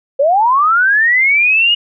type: linear sweep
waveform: sine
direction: up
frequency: 525 to 2904 Hz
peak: -8 dBFS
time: 0.19-1.75 s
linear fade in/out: 10 ms
effects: none